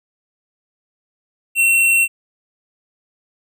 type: tone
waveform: square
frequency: 2718 Hz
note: F7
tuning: 48 cents flat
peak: -12 dBFS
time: 1.55-2.08 s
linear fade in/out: 50 ms
effects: none